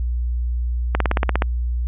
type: slowing click train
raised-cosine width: 0.5 ms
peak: -3 dBFS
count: 9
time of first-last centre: 0.95-1.421 s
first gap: 53 ms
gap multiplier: 1.03
effects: added 60 Hz sine -19 dBFS peak until 1.87 s + resampled to 8000 Hz